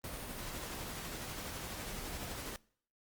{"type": "noise with tremolo", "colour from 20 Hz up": "pink", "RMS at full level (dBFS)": -42, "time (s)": [0.04, 2.56], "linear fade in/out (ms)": 0, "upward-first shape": "sine", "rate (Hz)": 12, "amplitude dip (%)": 25, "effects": ["noise-tail reverb RT60 0.6 s tail -24 dB re dry", "Opus 32 kbps"]}